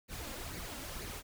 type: noise with flanger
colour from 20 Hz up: pink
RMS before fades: -43 dBFS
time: 0.08-1.23 s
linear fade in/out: 50 ms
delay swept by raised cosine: 0.44 to 3.74 ms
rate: 2.1 Hz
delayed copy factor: +0.55
effects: none